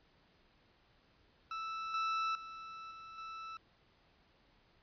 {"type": "tone with level steps", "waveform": "40% pulse", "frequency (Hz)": 1318.5, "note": "E6", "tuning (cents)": 0, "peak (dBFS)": [-38, -32, -45, -48, -43], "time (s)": [1.51, 3.57], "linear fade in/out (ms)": 2, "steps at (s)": [1.94, 2.35, 2.91, 3.18], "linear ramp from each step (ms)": 2, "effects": ["pink hiss -69 dBFS RMS until 4.82 s", "resampled to 11025 Hz"]}